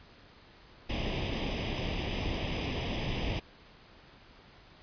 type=noise with comb filter; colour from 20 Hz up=pink; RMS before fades=-33 dBFS; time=0.89-3.4 s; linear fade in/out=10 ms; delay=0.35 ms; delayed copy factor=+0.85; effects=pink hiss -56 dBFS RMS until 4.82 s + resampled to 11025 Hz